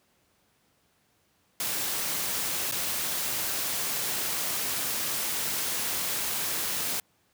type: noise with dropouts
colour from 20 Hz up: white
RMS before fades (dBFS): -30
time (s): 1.6-7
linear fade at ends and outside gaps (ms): 2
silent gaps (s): 2.714-2.721
effects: pink hiss -68 dBFS RMS until 7.33 s + high-pass 80 Hz 12 dB/octave